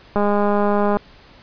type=click train; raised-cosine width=1 ms; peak=-6 dBFS; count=167; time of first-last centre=0.16-0.97 s; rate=205 Hz; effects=pink hiss -47 dBFS RMS until 1.42 s + resampled to 11025 Hz